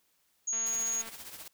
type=tone; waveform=sine; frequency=6645 Hz; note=G#8; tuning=in tune; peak=-29 dBFS; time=0.47-1.02 s; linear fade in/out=10 ms
type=click train; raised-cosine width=0.3 ms; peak=-31 dBFS; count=127; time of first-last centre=0.53-1.088 s; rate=226 Hz
type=noise with tremolo; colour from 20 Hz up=white; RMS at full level=-43 dBFS; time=0.66-1.48 s; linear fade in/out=5 ms; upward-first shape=triangle; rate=15 Hz; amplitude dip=65%
effects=white hiss -72 dBFS RMS until 1.53 s